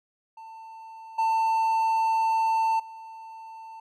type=tone with level steps; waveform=triangle; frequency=894 Hz; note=A5; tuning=27 cents sharp; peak=-39 / -19 / -38 dBFS; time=0.37-3.8 s; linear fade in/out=5 ms; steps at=1.18 / 2.79 s; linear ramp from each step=10 ms; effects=none